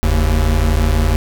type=tone pair together; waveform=square; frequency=44.97 / 77 Hz; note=F#1 / D#2; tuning=-49 / -17 cents; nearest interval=major sixth; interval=932 cents; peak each=-15 dBFS; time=0.03-1.16 s; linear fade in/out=0 ms; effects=7-bit